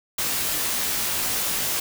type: noise with comb filter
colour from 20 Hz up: white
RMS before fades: -25 dBFS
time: 0.18-1.8 s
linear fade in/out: 5 ms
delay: 18 ms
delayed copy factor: -0.55
effects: none